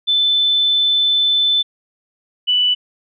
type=tone pair in turn; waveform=sine; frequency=3520 / 2973 Hz; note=A7 / F#7; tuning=0 / +8 cents; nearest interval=minor third; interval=292 cents; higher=first; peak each=-12 dBFS; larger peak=neither; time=0.07-1.63 / 2.47-2.75 s; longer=first; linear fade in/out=20 ms; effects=none

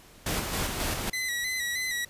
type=noise with tremolo; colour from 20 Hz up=pink; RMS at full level=-29 dBFS; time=0.26-1.1 s; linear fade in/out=5 ms; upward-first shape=square; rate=3.7 Hz; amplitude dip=35%
type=tone with vibrato; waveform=sawtooth; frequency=1975.5 Hz; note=B6; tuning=in tune; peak=-25 dBFS; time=1.13-2.05 s; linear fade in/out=5 ms; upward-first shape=square; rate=3.2 Hz; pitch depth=44 cents each way
effects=pink hiss -53 dBFS RMS until 2.09 s + resampled to 32000 Hz

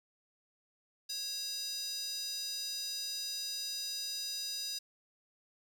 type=tone with high-pass filter; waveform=square; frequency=547 Hz; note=C#5; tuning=23 cents flat; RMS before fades=-39 dBFS; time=1.09-4.79 s; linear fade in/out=10 ms; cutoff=4800 Hz; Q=4.4; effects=12-bit

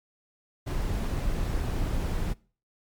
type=noise; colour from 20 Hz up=brown; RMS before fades=-28 dBFS; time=0.66-2.34 s; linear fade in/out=20 ms; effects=noise-tail reverb RT60 0.4 s tail -23 dB re dry + MP3 96 kbps

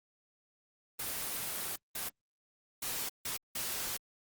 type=noise bursts at uneven times; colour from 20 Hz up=white; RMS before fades=-37 dBFS; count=5; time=0.99-1.76 / 1.95-2.09 / 2.82-3.09 / 3.25-3.37 / 3.55-3.97 s; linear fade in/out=5 ms; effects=Opus 24 kbps

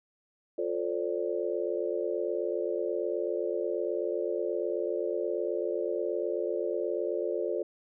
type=chord; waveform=sine; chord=D minor seventh; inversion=first; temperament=just; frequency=352.4 / 440.5 / 528.6 / 587.3 Hz; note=F4 / A4 / C5 / D5; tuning=+16 / +2 / +18 / 0 cents; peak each=-33 / -33 / -35 / -35 dBFS; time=0.58-7.63 s; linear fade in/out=5 ms; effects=none

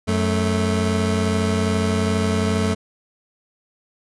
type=tone pair together; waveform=25% pulse; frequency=92.04 / 218.9 Hz; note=F#2 / A3; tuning=-9 / -9 cents; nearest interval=octave + minor third; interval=1500 cents; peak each=-17 dBFS; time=0.07-2.75 s; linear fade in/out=20 ms; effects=resampled to 24000 Hz

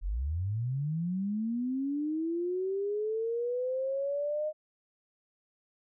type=linear sweep; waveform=sine; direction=up; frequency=39.27 to 619 Hz; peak=-29 dBFS; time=0.01-4.53 s; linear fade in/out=50 ms; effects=none

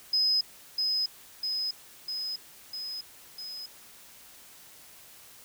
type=tone with echo; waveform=sine; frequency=5060 Hz; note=D#8; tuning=28 cents sharp; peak=-22 dBFS; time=0.13-0.41 s; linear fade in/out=5 ms; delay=650 ms; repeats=5; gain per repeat=-3 dB; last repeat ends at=3.66 s; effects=white hiss -52 dBFS RMS until 5.44 s

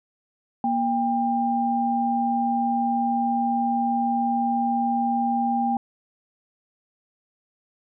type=tone pair together; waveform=sine; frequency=236.9 / 796.8 Hz; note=A#3 / G5; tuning=+28 / +28 cents; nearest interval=octave + major sixth; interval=2100 cents; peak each=-24 / -22 dBFS; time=0.64-5.77 s; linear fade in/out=2 ms; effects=none

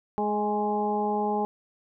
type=harmonic tone with a mistuned harmonic; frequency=210 Hz; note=G#3; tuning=19 cents sharp; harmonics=1 / 2 / 3 / 4 / 5; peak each=-30 / -29 / -36 / -27 / -39 dBFS; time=0.18-1.45 s; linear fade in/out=0 ms; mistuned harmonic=4; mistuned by=-19 cents; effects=none

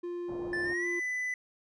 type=tone; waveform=triangle; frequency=350 Hz; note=F4; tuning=4 cents sharp; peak=-32 dBFS; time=0.03-1 s; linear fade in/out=10 ms
type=low-pass noise; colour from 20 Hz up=white; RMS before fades=-45 dBFS; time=0.28-0.74 s; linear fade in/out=10 ms; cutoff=730 Hz; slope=24 dB/octave
type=tone with pitch glide; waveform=triangle; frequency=1760 to 1998.5 Hz; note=A6 to B6; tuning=0 to +20 cents; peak=-29 dBFS; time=0.53-1.34 s; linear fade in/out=2 ms; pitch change=+220 cents; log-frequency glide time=0.63-0.87 s
effects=resampled to 22050 Hz

